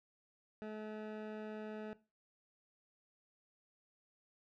20% pulse tone, 214.7 Hz, A3, 42 cents flat, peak -38 dBFS, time 0.62-1.93 s, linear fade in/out 0 ms, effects noise-tail reverb RT60 0.3 s tail -18 dB re dry + low-pass 2000 Hz 12 dB/octave

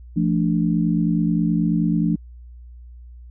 sine chord, D minor, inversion first, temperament equal with one note detuned, 170.63 / 220 / 293.7 Hz, F3 / A3 / D4, -40 / 0 / 0 cents, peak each -19 / -22 / -23 dBFS, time 0.16-2.16 s, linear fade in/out 10 ms, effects added 60 Hz sine -38 dBFS peak until 3.3 s

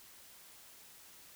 silence, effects white hiss -57 dBFS RMS until 1.35 s

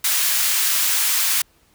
white high-pass noise, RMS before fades -19 dBFS, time 0.04-1.42 s, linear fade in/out 5 ms, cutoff 1300 Hz, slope 12 dB/octave, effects pink hiss -58 dBFS RMS until 1.74 s

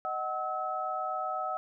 sine tone cluster, 620 / 748 / 1292 Hz, D#5 / F#5 / E6, -6 / +19 / -35 cents, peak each -38 / -34 / -34 dBFS, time 0.05-1.57 s, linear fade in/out 0 ms, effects none

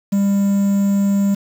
triangle tone with quantisation, 199.3 Hz, G3, 29 cents sharp, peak -11 dBFS, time 0.12-1.35 s, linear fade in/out 10 ms, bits 6, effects none

